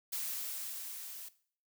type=noise with level ramp; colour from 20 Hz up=blue; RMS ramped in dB=-37 to -47 dBFS; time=0.12-1.29 s; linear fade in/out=10 ms; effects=noise-tail reverb RT60 0.5 s tail -17 dB re dry